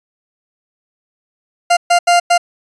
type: tone bursts at uneven times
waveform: 40% pulse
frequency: 698.5 Hz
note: F5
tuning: in tune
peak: -7 dBFS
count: 4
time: 1.7-1.77 / 1.9-1.99 / 2.07-2.2 / 2.3-2.38 s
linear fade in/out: 10 ms
effects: resampled to 22050 Hz